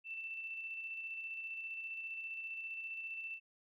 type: tone with tremolo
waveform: sine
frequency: 2666 Hz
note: E7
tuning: 19 cents sharp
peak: -40 dBFS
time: 0.04-3.4 s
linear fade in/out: 50 ms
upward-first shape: square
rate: 15 Hz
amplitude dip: 30%
effects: none